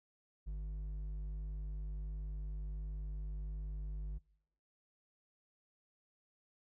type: tone with hard clipping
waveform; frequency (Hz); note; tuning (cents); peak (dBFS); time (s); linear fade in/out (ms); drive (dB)
sine; 50.7; G#1; -41; -40; 0.46-4.19; 20; 5
effects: noise-tail reverb RT60 0.8 s tail -24 dB re dry